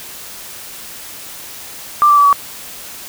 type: tone with pitch steps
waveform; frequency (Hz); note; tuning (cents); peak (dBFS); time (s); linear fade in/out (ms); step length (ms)
sine; 1183 / 1166.7 / 1150.7 / 1134.8; D6 / D6 / D6 / C#6; +12 / -12 / -36 / +40; -6; 2.02-2.328; 0; 77
effects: white hiss -32 dBFS RMS until 3.08 s